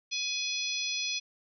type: harmonic tone with a mistuned harmonic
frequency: 837 Hz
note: G#5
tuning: 13 cents sharp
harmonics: 3 / 4 / 5 / 6 / 7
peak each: -35 / -36 / -37 / -38 / -38 dBFS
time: 0.11-1.2 s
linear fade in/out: 20 ms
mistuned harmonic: 4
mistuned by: +22 cents
effects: none